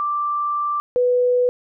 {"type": "tone pair in turn", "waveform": "sine", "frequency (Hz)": [1176, 494.4], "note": ["D6", "B4"], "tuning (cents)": [2, 2], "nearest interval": "octave + minor third", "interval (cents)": 1500, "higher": "first", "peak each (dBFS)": [-19, -14], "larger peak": "second", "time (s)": [[0, 0.8], [0.96, 1.49]], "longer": "first", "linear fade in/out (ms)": 0, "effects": []}